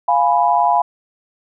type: chord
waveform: sine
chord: F diminished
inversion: none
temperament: equal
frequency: 698.5 / 830.6 / 987.8 Hz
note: F5 / Ab5 / Cb6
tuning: 0 / 0 / 0 cents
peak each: -16 dBFS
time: 0.08-0.82 s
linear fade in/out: 5 ms
effects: none